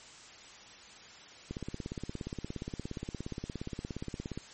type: click train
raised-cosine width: 3 ms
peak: -24 dBFS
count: 50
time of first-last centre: 1.51-4.375 s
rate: 17.1 Hz
effects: white hiss -52 dBFS RMS until 4.53 s + MP3 32 kbps